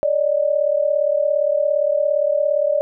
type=tone pair together; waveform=sine; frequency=570 / 607.4 Hz; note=C#5 / D#5; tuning=+48 / -42 cents; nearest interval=minor second; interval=110 cents; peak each=-18 dBFS; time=0.03-2.81 s; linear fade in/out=0 ms; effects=none